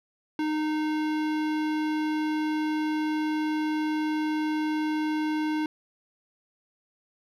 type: tone with hard clipping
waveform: sine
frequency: 307.7 Hz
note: D#4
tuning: 19 cents flat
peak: -27 dBFS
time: 0.39-5.66 s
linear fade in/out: 2 ms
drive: 18 dB
effects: none